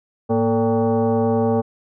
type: tone with frequency modulation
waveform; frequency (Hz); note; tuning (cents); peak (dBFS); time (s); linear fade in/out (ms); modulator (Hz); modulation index
sine; 107.8; A2; -35; -15; 0.29-1.62; 20; 341; 1.8
effects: none